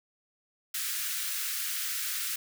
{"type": "high-pass noise", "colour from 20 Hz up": "white", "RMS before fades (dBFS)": -33, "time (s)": [0.74, 2.36], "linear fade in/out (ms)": 5, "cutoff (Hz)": 1300, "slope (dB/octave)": 48, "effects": []}